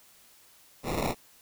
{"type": "noise with sample-and-hold", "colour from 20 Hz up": "violet", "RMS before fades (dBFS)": -30, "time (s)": [0.83, 1.15], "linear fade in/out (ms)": 50, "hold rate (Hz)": 1575, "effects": ["white hiss -58 dBFS RMS until 1.41 s"]}